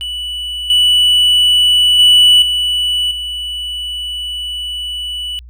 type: tone with level steps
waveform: triangle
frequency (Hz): 2960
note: F#7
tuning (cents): 0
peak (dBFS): -18 / -6 / -3 / -11 / -18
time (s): 0.01-5.39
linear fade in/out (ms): 0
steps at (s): 0.7 / 1.99 / 2.42 / 3.11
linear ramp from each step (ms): 2
effects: added 60 Hz sine -33 dBFS peak until 5.49 s